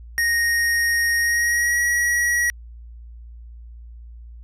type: tone with pitch glide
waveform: square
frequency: 1864.7 to 1914.9 Hz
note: A#6 to A#6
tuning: 0 to +46 cents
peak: -18 dBFS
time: 0.18-2.5 s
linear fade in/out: 0 ms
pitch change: +46 cents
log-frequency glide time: 1.19-1.79 s
effects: added 58 Hz sine -37 dBFS peak until 4.43 s + resampled to 32000 Hz